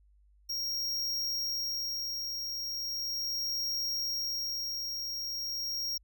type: tone with tremolo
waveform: square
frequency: 5588 Hz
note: F8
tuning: in tune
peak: -31 dBFS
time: 0.49-5.98 s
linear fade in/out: 10 ms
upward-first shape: sine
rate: 0.38 Hz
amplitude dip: 35%
effects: added 50 Hz sine -60 dBFS peak until 6.03 s